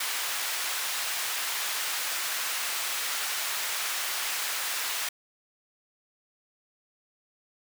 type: high-pass noise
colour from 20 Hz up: pink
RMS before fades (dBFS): -31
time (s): 0-5.09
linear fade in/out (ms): 5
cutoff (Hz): 1300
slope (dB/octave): 12
effects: none